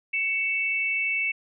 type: tone pair together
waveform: sine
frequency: 2232 / 2651 Hz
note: C#7 / E7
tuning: +11 / +9 cents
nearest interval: minor third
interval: 298 cents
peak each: -26 dBFS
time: 0.13-1.32 s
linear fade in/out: 10 ms
effects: none